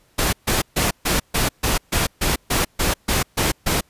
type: noise bursts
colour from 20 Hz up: pink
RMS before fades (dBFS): -19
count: 13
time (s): 0.18-3.81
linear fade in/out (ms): 10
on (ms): 150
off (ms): 140
effects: pink hiss -59 dBFS RMS until 3.89 s + resampled to 32000 Hz